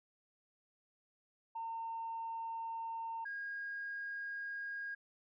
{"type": "tone pair in turn", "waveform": "sine", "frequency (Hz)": [910, 1630.8], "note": ["A#5", "G#6"], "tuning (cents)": [-42, -32], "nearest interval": "minor seventh", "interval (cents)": 1010, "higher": "second", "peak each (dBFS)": [-38, -39], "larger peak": "first", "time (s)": [[1.55, 3.25], [3.25, 4.95]], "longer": "neither", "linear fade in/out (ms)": 10, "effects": ["tanh soft clip ceiling -34 dBFS"]}